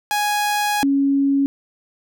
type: tone pair in turn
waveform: sawtooth / sine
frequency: 830.6 / 277.2 Hz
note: G#5 / C#4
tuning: 0 / 0 cents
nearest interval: octave + perfect fifth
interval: 1900 cents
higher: first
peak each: -14 dBFS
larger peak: neither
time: 0.11-0.83 / 0.83-1.46 s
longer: first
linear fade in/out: 0 ms
effects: none